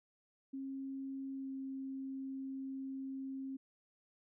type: tone with pitch glide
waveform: sine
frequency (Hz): 270 to 267.8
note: C#4 to C4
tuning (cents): -45 to +40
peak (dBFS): -40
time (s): 0.53-3.57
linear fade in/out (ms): 10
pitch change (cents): -15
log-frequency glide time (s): 1.34-1.5
effects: none